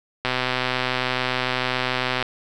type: click train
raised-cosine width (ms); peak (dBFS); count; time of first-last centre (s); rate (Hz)
0.3; -6; 252; 0.25-2.226; 127
effects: none